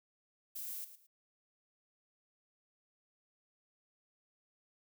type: noise with echo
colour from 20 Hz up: violet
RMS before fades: -43 dBFS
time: 0.55-0.85 s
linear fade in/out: 10 ms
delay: 110 ms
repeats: 2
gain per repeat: -12 dB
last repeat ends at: 1.07 s
effects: none